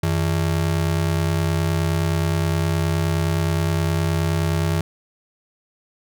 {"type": "ring-modulated tone", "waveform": "square", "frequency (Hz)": 125.1, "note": "B2", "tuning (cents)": 23, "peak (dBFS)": -16, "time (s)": [0.03, 4.81], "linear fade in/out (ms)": 2, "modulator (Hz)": 34.8, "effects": []}